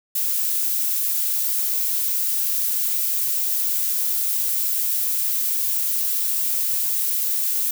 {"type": "noise", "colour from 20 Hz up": "violet", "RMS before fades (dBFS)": -22, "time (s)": [0.15, 7.71], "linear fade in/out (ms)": 5, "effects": []}